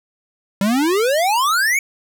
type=exponential sweep; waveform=square; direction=up; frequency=190 to 2293 Hz; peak=-15 dBFS; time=0.61-1.79 s; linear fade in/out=2 ms; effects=none